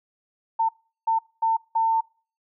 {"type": "tone bursts at uneven times", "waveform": "sine", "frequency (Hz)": 901, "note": "A5", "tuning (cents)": 41, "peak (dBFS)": -18, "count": 4, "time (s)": [[0.59, 0.69], [1.07, 1.19], [1.42, 1.57], [1.75, 2.01]], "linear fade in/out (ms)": 10, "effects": ["noise-tail reverb RT60 0.4 s tail -25 dB re dry"]}